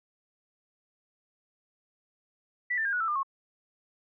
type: tone with pitch steps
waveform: sine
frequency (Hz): 1964 / 1780.3 / 1613.8 / 1462.9 / 1326 / 1202 / 1089.6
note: B6 / A6 / G6 / F#6 / E6 / D6 / C#6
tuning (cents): -10 / +20 / +50 / -20 / +10 / +40 / -30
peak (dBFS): -26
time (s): 2.7-3.232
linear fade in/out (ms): 10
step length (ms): 76
effects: none